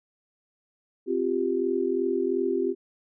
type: chord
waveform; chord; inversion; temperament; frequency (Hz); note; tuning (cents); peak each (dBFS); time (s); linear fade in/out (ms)
sine; C suspended fourth; none; equal; 261.6 / 349.2 / 392; C4 / F4 / G4; 0 / 0 / 0; -30 / -27 / -26; 1.06-2.75; 50
effects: none